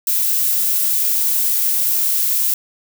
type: noise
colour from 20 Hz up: violet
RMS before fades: -17 dBFS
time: 0.07-2.54 s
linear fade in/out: 2 ms
effects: none